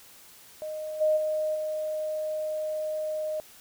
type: tone with level steps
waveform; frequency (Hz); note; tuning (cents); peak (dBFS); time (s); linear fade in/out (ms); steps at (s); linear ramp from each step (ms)
sine; 618; D#5; -12; -32 / -20 / -25 / -28; 0.62-3.4; 0; 1 / 1.16 / 1.54; 20
effects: white hiss -52 dBFS RMS until 3.6 s